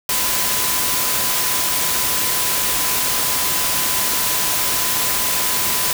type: tone in noise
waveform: sine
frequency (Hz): 1008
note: B5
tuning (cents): +35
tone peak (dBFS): -30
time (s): 0.09-5.93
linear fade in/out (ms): 2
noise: white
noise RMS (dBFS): -19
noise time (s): 0.09-5.93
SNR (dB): -14
effects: none